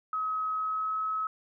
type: tone with pitch glide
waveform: sine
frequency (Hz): 1275 to 1285.4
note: D#6 to E6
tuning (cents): +42 to -44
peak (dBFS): -28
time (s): 0.13-1.27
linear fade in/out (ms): 2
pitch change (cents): +14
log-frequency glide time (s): 0.53-0.97
effects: none